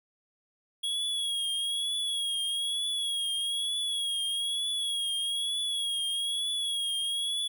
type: tone with vibrato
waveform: square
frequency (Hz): 3322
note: G#7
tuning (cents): 0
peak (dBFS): -29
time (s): 0.83-7.48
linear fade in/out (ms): 10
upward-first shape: triangle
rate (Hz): 1.1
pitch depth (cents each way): 60
effects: none